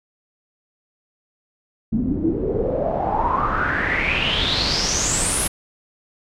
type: noise with low-pass filter sweep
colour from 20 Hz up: pink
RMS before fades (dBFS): -21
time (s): 1.92-5.48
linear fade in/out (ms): 10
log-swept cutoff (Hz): 220 to 11000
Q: 7.9
effects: none